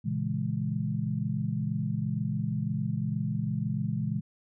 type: chord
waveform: sine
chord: A# half-diminished seventh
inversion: none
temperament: equal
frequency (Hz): 116.54 / 138.59 / 164.81 / 207.7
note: A#2 / C#3 / E3 / G#3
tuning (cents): 0 / 0 / 0 / 0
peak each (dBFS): -33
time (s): 0.04-4.21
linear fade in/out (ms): 20
effects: none